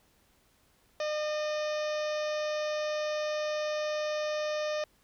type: harmonic tone with a mistuned harmonic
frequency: 606 Hz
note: D#5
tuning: 46 cents flat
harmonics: 1 / 2 / 3 / 4 / 5 / 6 / 7 / 8 / 9 / 10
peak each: -30 / -41 / -42 / -44 / -49 / -47 / -52 / -50 / -49 / -51 dBFS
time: 1-4.84 s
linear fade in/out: 2 ms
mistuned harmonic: 4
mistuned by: +33 cents
effects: pink hiss -67 dBFS RMS until 5.03 s